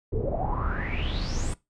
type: noise with low-pass filter sweep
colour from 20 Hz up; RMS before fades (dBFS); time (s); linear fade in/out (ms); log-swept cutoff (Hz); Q
brown; -28; 0.12-1.54; 5; 390 to 8900; 9.8
effects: noise-tail reverb RT60 0.2 s tail -19 dB re dry